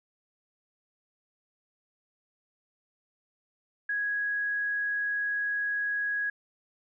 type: tone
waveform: sine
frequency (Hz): 1661.2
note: G#6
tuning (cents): 0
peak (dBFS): -27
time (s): 3.89-6.3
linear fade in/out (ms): 5
effects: none